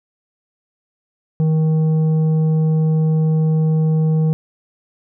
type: tone with tanh clipping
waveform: sine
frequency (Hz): 157.8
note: D#3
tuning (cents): +25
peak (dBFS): -14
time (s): 1.4-4.33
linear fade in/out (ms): 0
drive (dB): 7
effects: none